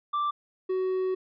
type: tone pair in turn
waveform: triangle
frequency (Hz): 1174.7 / 373.8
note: D6 / F#4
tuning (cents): 0 / +18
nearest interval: octave + minor sixth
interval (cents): 1982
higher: first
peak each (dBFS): -23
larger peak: neither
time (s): 0.13-0.31 / 0.69-1.15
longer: second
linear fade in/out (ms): 10
effects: resampled to 11025 Hz